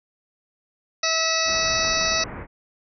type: harmonic tone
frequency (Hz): 648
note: E5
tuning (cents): -30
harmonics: 1 / 2 / 3 / 4 / 6 / 7 / 8 / 9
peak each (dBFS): -28 / -28 / -28 / -28 / -28 / -28 / -28 / -28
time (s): 1.03-2.24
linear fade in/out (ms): 5
type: low-pass noise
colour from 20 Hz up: pink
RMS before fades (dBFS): -35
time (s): 1.45-2.47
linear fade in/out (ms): 50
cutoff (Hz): 2200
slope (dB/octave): 48
effects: none